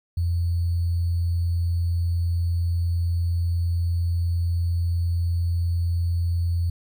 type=tone with sample-and-hold; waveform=sine; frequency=85.7 Hz; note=F2; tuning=32 cents flat; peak=-20 dBFS; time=0.17-6.7 s; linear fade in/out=5 ms; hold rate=4410 Hz; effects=none